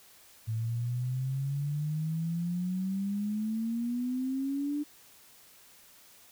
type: exponential sweep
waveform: sine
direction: up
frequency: 110.1 to 297 Hz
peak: -29 dBFS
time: 0.47-4.84 s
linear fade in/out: 20 ms
effects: white hiss -57 dBFS RMS until 6.31 s